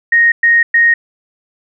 sine tone bursts, 1864.7 Hz, A#6, in tune, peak -6 dBFS, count 3, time 0.12-0.94 s, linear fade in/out 5 ms, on 200 ms, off 110 ms, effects none

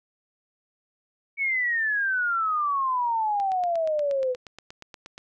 sine exponential sweep, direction down, 2248 to 493.9 Hz, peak -22 dBFS, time 1.37-4.36 s, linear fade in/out 50 ms
click train, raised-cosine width 0.2 ms, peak -24 dBFS, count 16, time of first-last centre 3.4-5.179 s, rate 8.43 Hz
effects none

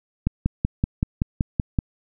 click train, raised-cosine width 5 ms, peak -7 dBFS, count 9, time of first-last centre 0.27-1.788 s, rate 5.27 Hz, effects none

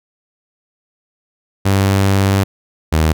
sawtooth tone pair in turn, 97.8 / 78.89 Hz, G2 / D#2, -4 / +24 cents, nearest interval major third, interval 372 cents, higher first, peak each -7 dBFS, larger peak neither, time 1.65-2.44 / 2.92-3.13 s, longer first, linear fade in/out 10 ms, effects none

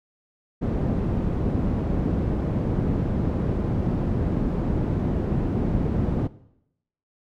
white low-pass noise, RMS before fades -24 dBFS, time 0.61-6.28 s, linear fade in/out 20 ms, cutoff 230 Hz, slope 12 dB/octave, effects noise-tail reverb RT60 0.8 s tail -18 dB re dry

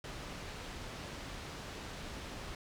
pink low-pass noise, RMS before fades -45 dBFS, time 0.04-2.55 s, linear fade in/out 2 ms, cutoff 5700 Hz, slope 12 dB/octave, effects none

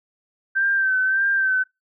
sine tone with vibrato, 1556 Hz, G6, 13 cents flat, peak -17 dBFS, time 0.55-1.64 s, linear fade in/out 20 ms, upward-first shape sine, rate 1.7 Hz, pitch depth 43 cents each way, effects noise-tail reverb RT60 0.2 s tail -22 dB re dry

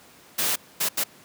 white noise bursts at uneven times, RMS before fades -24 dBFS, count 3, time 0.38-0.56 / 0.8-0.89 / 0.97-1.04 s, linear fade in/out 10 ms, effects pink hiss -51 dBFS RMS until 1.24 s + high-pass 150 Hz 12 dB/octave

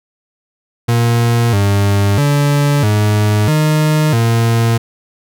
40% pulse tone with pitch steps, 117.7 / 100.4 / 144.2 / 105.3 / 153.7 / 115.3 Hz, A#2 / G2 / D3 / G#2 / D#3 / A#2, +17 / +42 / -31 / +24 / -21 / -19 cents, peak -9 dBFS, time 0.88-4.78 s, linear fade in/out 10 ms, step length 650 ms, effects none

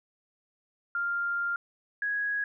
sine tone pair in turn, 1396.9 / 1661.2 Hz, F6 / G#6, 0 / 0 cents, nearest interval minor third, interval 300 cents, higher second, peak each -27 dBFS, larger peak neither, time 0.95-1.56 / 2.02-2.44 s, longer first, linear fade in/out 2 ms, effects none

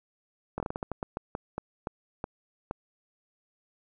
slowing click train, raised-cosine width 1 ms, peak -18 dBFS, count 15, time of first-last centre 0.58-2.711 s, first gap 21 ms, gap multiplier 1.27, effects none

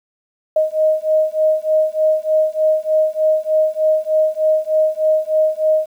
sine beating tone pair, 622.3 / 625.6 Hz, D#5 / D#5, 0 / +9 cents, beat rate 3.3 Hz, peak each -16 dBFS, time 0.56-5.86 s, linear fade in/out 5 ms, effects 8-bit

